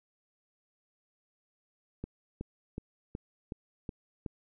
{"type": "click train", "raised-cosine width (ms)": 3, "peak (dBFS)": -24, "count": 7, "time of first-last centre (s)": [2.04, 4.262], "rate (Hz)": 2.7, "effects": []}